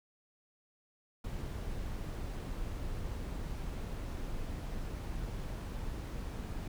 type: noise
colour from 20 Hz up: brown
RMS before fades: -39 dBFS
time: 1.24-6.68 s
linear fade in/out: 5 ms
effects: none